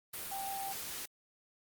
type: tone in noise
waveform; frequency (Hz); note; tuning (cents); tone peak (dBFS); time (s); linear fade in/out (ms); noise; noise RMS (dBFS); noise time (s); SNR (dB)
sine; 784; G5; 0; -38; 0.31-0.73; 10; white; -42; 0.13-1.06; +1
effects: Opus 32 kbps